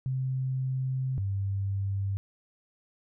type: tone pair in turn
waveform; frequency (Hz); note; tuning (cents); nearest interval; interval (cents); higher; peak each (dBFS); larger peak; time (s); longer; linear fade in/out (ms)
sine; 130.81 / 98.31; C3 / G2; 0 / +5; perfect fourth; 495; first; -27; neither; 0.06-1.18 / 1.18-2.17; first; 0
effects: none